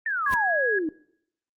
sine exponential sweep, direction down, 1836 to 300 Hz, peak -24 dBFS, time 0.06-0.89 s, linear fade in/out 2 ms
pink noise with exponential growth, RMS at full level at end -31 dBFS, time 0.23-0.34 s, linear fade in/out 0 ms, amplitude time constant 23 ms
sine tone, 1661.2 Hz, G#6, in tune, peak -22 dBFS, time 0.26-0.79 s, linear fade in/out 5 ms
effects noise-tail reverb RT60 0.7 s tail -22 dB re dry + Opus 48 kbps

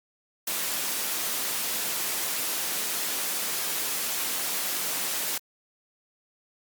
white noise, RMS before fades -29 dBFS, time 0.47-5.38 s, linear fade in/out 5 ms, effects high-pass 200 Hz 12 dB/octave + Opus 48 kbps

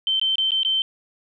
sine tone with dropouts, 3102 Hz, G7, 19 cents flat, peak -18 dBFS, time 0.07-0.82 s, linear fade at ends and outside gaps 1 ms, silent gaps 0.197-0.214 / 0.356-0.382 / 0.507-0.518 / 0.632-0.649 s, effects none

